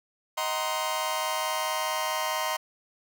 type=chord; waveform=sawtooth; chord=C half-diminished seventh; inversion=first; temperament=just; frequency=627.9 / 753.5 / 941.9 / 1046.5 Hz; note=Eb5 / Gb5 / Bb5 / C6; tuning=+16 / +31 / +18 / 0 cents; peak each=-29 / -32 / -28 / -28 dBFS; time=0.37-2.57 s; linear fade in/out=10 ms; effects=none